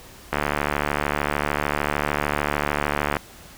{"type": "click train", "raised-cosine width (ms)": 0.5, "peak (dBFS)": -6, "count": 209, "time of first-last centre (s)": [0.33, 3.168], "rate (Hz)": 73.3, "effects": ["pink hiss -45 dBFS RMS until 3.57 s"]}